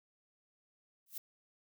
violet noise with exponential growth, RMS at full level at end -37 dBFS, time 1.06-1.18 s, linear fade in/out 5 ms, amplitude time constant 25 ms, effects none

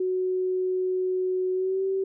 sine tone with pitch glide, 370 to 384.6 Hz, F#4 to G4, 0 to -33 cents, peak -23 dBFS, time 0-2.04 s, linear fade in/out 5 ms, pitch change +67 cents, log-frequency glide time 1.53-1.83 s, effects none

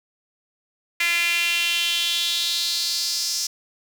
sawtooth tone with high-pass filter sweep, 342.5 Hz, F4, 34 cents flat, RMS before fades -23 dBFS, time 1-3.47 s, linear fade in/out 5 ms, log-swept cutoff 2200 to 5500 Hz, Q 4.3, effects none

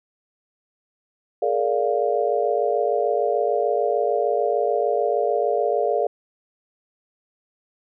sine chord, Bb dominant seventh, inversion third, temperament just, 419.5 / 466.2 / 582.7 / 699.2 Hz, Ab4 / Bb4 / D5 / F5, +17 / 0 / -14 / +2 cents, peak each -24 dBFS, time 1.42-6.07 s, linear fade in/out 5 ms, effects none

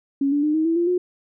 sine tone with pitch steps, 277.2 / 289.5 / 302.3 / 315.7 / 329.6 / 344.2 / 359.5 Hz, C#4 / D4 / D#4 / D#4 / E4 / F4 / F#4, 0 / -25 / -50 / +25 / 0 / -25 / -50 cents, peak -17 dBFS, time 0.21-0.98 s, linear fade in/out 5 ms, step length 110 ms, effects none

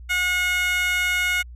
15% pulse tone with high-pass filter, 724 Hz, F#5, 38 cents flat, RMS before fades -22 dBFS, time 0.09-1.43 s, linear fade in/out 20 ms, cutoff 1800 Hz, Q 3.2, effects added 60 Hz sine -37 dBFS peak until 1.55 s + resampled to 32000 Hz

